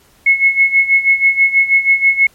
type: tone with tremolo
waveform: sine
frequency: 2184 Hz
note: C#7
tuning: 26 cents flat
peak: -5 dBFS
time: 0.26-2.27 s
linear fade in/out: 5 ms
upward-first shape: sine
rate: 6.2 Hz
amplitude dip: 80%
effects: pink hiss -50 dBFS RMS until 2.34 s + MP3 64 kbps